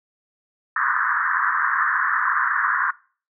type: band-pass noise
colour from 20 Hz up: white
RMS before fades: -21 dBFS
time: 0.76-2.91 s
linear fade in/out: 5 ms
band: 1000 to 1800 Hz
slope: 96 dB/octave
effects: noise-tail reverb RT60 0.4 s tail -22 dB re dry